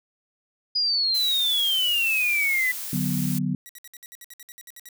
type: exponential sweep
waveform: sine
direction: down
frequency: 4957 to 1975.5 Hz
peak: -20 dBFS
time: 0.75-2.72 s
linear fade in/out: 10 ms
type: noise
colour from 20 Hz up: blue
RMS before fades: -33 dBFS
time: 1.14-3.39 s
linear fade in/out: 10 ms
type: chord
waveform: sine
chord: B minor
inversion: first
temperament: just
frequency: 148.16 / 185.21 / 246.9 Hz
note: D3 / F#3 / B3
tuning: +16 / +2 / 0 cents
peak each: -27 / -26 / -28 dBFS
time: 2.93-3.55 s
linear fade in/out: 2 ms
type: tone bursts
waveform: 5% pulse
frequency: 1927 Hz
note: B6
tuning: 43 cents flat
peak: -30 dBFS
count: 14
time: 3.66-4.888 s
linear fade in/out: 0 ms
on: 32 ms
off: 60 ms
effects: none